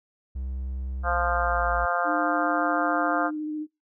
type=tone with pitch glide; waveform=triangle; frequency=65 to 58.58 Hz; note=C2 to A#1; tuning=-11 to +9 cents; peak=-27 dBFS; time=0.35-1.86 s; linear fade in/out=10 ms; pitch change=-180 cents; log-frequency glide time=1.1-1.64 s
type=harmonic tone; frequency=174.61 Hz; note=F3; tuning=in tune; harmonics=3 / 4 / 5 / 6 / 7 / 8 / 9; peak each=-32 / -27 / -34 / -33 / -29 / -30 / -33 dBFS; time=1.03-3.31 s; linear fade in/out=50 ms
type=tone with vibrato; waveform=sine; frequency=305.1 Hz; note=D#4; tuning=34 cents flat; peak=-28 dBFS; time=2.04-3.67 s; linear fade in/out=50 ms; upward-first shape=square; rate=14 Hz; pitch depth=14 cents each way
effects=noise-tail reverb RT60 0.2 s tail -24 dB re dry